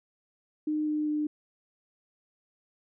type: tone with pitch steps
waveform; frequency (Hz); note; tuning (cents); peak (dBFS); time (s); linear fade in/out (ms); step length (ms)
sine; 304.9 / 302.8 / 300.7; D#4 / D#4 / D4; -35 / -47 / +41; -26; 0.67-1.27; 5; 200
effects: none